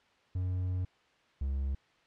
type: tone pair in turn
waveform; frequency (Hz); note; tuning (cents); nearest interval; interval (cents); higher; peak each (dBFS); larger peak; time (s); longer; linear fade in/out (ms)
triangle; 91.6 / 68.01; F#2 / C#2; -17 / -32; perfect fourth; 515; first; -28; neither; 0.35-0.85 / 1.41-1.75; first; 5
effects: white hiss -66 dBFS RMS until 2.06 s + low-pass 3000 Hz 12 dB/octave